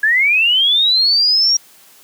sine linear sweep, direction up, 1661.2 to 5670 Hz, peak -10 dBFS, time 0.03-1.57 s, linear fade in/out 5 ms, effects white hiss -46 dBFS RMS until 2.03 s + high-pass 150 Hz 12 dB/octave

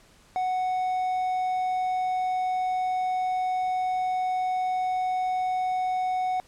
triangle tone, 740 Hz, F#5, in tune, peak -22 dBFS, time 0.36-6.4 s, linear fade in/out 0 ms, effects pink hiss -57 dBFS RMS until 6.47 s + low-pass 10000 Hz 12 dB/octave

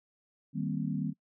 sine chord, C minor seventh, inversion first, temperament equal, 155.56 / 196 / 233.1 / 261.6 Hz, Eb3 / G3 / Bb3 / C4, 0 / 0 / 0 / 0 cents, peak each -34 / -35 / -37 / -37 dBFS, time 0.53-1.14 s, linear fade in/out 50 ms, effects noise-tail reverb RT60 0.1 s tail -25 dB re dry

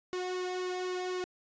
sawtooth tone with flanger, 365.3 Hz, F#4, 22 cents flat, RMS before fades -35 dBFS, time 0.13-1.24 s, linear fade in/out 0 ms, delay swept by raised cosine 1.2 to 2.06 ms, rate 3.9 Hz, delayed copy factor -0.65, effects resampled to 16000 Hz

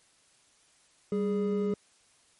triangle tone pair together, 196 / 415.3 Hz, G3 / G#4, 0 / 0 cents, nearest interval octave + minor second, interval 1300 cents, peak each -27 dBFS, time 1.12-1.74 s, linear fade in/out 2 ms, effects white hiss -64 dBFS RMS until 2.39 s + MP3 48 kbps

